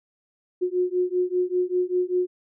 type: beating tone pair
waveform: sine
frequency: 359.4 / 364.5 Hz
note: F4 / F#4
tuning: +50 / -26 cents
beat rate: 5.1 Hz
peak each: -24 dBFS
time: 0.61-2.27 s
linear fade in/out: 20 ms
effects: none